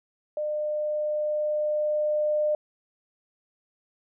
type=tone with level ramp; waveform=sine; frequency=603 Hz; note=D5; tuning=46 cents sharp; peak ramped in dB=-26 to -21 dBFS; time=0.37-2.55 s; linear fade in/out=2 ms; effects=none